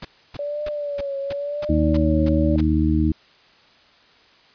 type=noise bursts; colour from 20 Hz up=pink; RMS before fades=-33 dBFS; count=9; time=0.02-2.61 s; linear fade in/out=5 ms; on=30 ms; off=290 ms
type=tone with vibrato; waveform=sine; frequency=574 Hz; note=D5; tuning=40 cents flat; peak=-24 dBFS; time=0.39-2.56 s; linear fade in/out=2 ms; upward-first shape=triangle; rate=0.95 Hz; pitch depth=77 cents each way
type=harmonic tone; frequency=77.78 Hz; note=D#2; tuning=in tune; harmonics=1 / 2 / 3 / 4; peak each=-20 / -24 / -23 / -20 dBFS; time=1.69-3.12 s; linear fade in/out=5 ms
effects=white hiss -53 dBFS RMS until 4.54 s + resampled to 11025 Hz